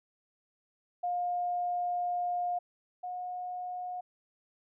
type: tone pair in turn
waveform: sine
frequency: 710 / 723.2 Hz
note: F5 / F#5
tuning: +28 / -40 cents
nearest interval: unison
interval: 32 cents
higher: second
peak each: -29 / -35 dBFS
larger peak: first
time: 1.03-2.59 / 3.03-4.01 s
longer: first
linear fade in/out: 10 ms
effects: none